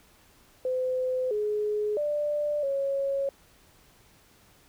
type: tone with pitch steps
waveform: sine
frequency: 511 / 420.7 / 591 / 551 Hz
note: C5 / G#4 / D5 / C#5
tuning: -41 / +22 / +11 / -11 cents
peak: -25 dBFS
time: 0.65-3.29 s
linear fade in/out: 2 ms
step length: 660 ms
effects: pink hiss -59 dBFS RMS until 4.68 s